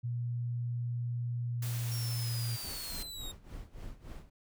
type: tone with pitch glide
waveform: sine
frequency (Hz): 120 to 116.18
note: B2 to A#2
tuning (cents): -49 to -5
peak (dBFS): -32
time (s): 0.03-2.57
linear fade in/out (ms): 20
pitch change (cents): -56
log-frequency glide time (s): 1.46-2.45
type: noise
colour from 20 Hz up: white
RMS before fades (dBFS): -44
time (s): 1.62-3.03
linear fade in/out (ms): 5
type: linear sweep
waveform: sawtooth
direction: down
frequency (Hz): 5588 to 3693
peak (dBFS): -39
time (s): 1.91-3.32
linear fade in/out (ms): 10
type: noise with tremolo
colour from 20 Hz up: brown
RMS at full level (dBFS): -42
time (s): 2.63-4.3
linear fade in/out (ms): 10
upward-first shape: sine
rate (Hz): 3.5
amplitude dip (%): 85
effects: none